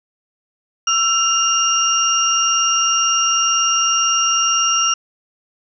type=tone cluster; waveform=sine; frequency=1341 / 2812 / 5660 Hz; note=E6 / F7 / F8; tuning=+29 / +11 / +22 cents; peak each=-18 dBFS; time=0.87-4.94 s; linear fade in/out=5 ms; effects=none